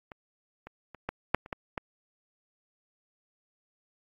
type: clicks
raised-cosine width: 0.5 ms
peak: -28 / -28 / -29 / -16 / -6 / -30 / -18 / -17 dBFS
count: 8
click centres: 0.118 / 0.67 / 0.947 / 1.09 / 1.346 / 1.461 / 1.528 / 1.778 s
effects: AAC 32 kbps